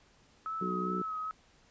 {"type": "tone with vibrato", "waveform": "sine", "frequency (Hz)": 1287, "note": "E6", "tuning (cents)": -42, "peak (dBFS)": -34, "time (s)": [0.46, 1.31], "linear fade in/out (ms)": 0, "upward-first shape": "sine", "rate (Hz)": 2.4, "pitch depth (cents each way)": 33}
{"type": "harmonic tone", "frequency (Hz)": 61.74, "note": "B1", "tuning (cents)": 0, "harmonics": [3, 4, 5, 6, 7], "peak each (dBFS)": [-35, -45, -43, -38, -43], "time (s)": [0.61, 1.02], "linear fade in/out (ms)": 5}
{"effects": ["pink hiss -64 dBFS RMS until 1.7 s", "resampled to 16000 Hz"]}